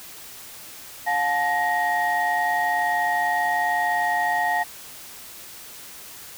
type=tone cluster; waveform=sine; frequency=713 / 864 / 1875 Hz; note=F5 / A5 / A#6; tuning=+36 / -32 / +10 cents; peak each=-23 dBFS; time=1.06-4.64 s; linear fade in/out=20 ms; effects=tanh soft clip ceiling -14 dBFS + white hiss -41 dBFS RMS until 6.37 s